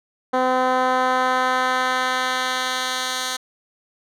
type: tone with band-pass filter sweep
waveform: 10% pulse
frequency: 255.8 Hz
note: C4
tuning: 39 cents flat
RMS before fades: -21 dBFS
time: 0.33-3.37 s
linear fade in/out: 10 ms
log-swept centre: 600 to 5000 Hz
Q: 0.78
effects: none